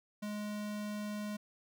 square tone, 209 Hz, G#3, 11 cents sharp, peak -38 dBFS, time 0.22-1.37 s, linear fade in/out 10 ms, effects none

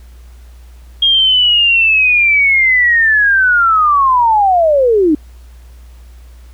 sine linear sweep, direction down, 3255 to 288 Hz, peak -7 dBFS, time 1.02-5.15 s, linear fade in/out 5 ms, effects added 60 Hz sine -34 dBFS peak until 6.53 s + pink hiss -50 dBFS RMS until 6.53 s

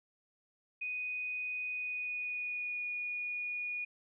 sine tone with pitch glide, 2489 to 2452 Hz, D#7 to D#7, 0 to -26 cents, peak -35 dBFS, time 0.81-3.85 s, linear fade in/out 10 ms, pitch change -26 cents, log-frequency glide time 1.7-2.86 s, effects none

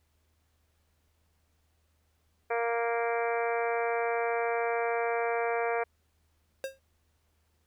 harmonic tone, 233.1 Hz, A#3, in tune, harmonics 2 / 3 / 4 / 5 / 6 / 7 / 8 / 9 / 10, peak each -30 / -32 / -38 / -40 / -40 / -40 / -44 / -43 / -40 dBFS, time 2.5-5.84 s, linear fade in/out 10 ms
square tone with exponential decay, 536 Hz, C5, 42 cents sharp, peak -30 dBFS, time 6.64-6.79 s, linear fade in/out 1 ms, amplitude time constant 32 ms
effects added 78 Hz sine -70 dBFS peak until 7.66 s + pink hiss -75 dBFS RMS until 7.66 s

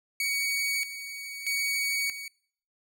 sawtooth tone with tremolo, 2247 Hz, C#7, 23 cents sharp, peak -23 dBFS, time 0.2-2.28 s, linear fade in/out 2 ms, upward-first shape square, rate 0.79 Hz, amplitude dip 70%, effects noise-tail reverb RT60 0.6 s tail -25 dB re dry

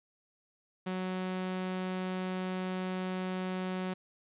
sawtooth tone, 185.2 Hz, F#3, 2 cents sharp, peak -29 dBFS, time 0.86-3.94 s, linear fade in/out 10 ms, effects resampled to 8000 Hz + 11-bit

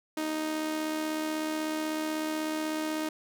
sawtooth tone with amplitude modulation, 311.1 Hz, D#4, in tune, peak -24 dBFS, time 0.17-3.09 s, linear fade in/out 5 ms, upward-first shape sine, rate 76.2 Hz, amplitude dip 40%, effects none

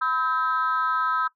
sine tone with amplitude modulation, 1288 Hz, E6, 41 cents flat, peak -16 dBFS, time 0.01-1.28 s, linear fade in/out 10 ms, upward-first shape sine, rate 283 Hz, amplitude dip 100%, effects noise-tail reverb RT60 0.1 s tail -18 dB re dry + tanh soft clip ceiling -14 dBFS

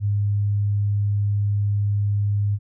sine tone, 102.2 Hz, G#2, 27 cents flat, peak -18 dBFS, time 0-2.59 s, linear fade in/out 50 ms, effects none

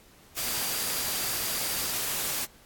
sine tone in noise, 4739 Hz, D8, 15 cents sharp, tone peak -39 dBFS, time 0.37-1.92 s, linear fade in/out 20 ms, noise white, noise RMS -30 dBFS, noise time 0.36-2.46 s, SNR -12 dB, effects pink hiss -56 dBFS RMS until 2.65 s + AAC 64 kbps

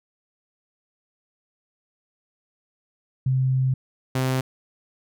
sine / sawtooth tone pair in turn, 130.7 / 130.21 Hz, C3 / C3, -1 / -8 cents, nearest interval unison, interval 7 cents, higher first, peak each -18 / -17 dBFS, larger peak second, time 3.26-3.74 / 4.15-4.41 s, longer first, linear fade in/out 5 ms, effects none

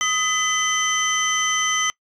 sine tone cluster, 1256 / 2010 / 3081 / 6080 Hz, D#6 / B6 / G7 / F#8, +16 / +30 / -31 / +46 cents, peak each -23 dBFS, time 0.01-1.9 s, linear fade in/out 0 ms, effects noise-tail reverb RT60 0.1 s tail -25 dB re dry + tanh soft clip ceiling -12 dBFS

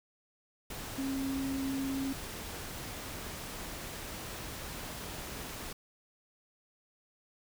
sine tone in noise, 270.2 Hz, C#4, 44 cents flat, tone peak -32 dBFS, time 0.98-2.13 s, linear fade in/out 5 ms, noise pink, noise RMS -42 dBFS, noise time 0.7-5.73 s, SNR +7 dB, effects none

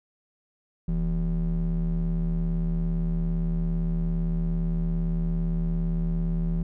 triangle ring-modulated tone, 103.3 Hz, G#2, 9 cents flat, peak -18 dBFS, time 0.88-6.63 s, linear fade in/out 5 ms, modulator 64.5 Hz, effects none

